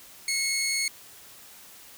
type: tone pair together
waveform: 15% pulse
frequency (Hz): 2106 / 2190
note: C7 / C#7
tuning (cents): +11 / -22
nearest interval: minor second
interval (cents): 67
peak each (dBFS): -31 / -19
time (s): 0.28-0.88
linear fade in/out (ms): 2
effects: white hiss -49 dBFS RMS until 1.97 s